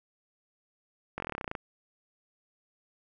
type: slowing click train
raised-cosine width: 0.5 ms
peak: -19 dBFS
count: 14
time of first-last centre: 1.18-1.552 s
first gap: 21 ms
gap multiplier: 1.05
effects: none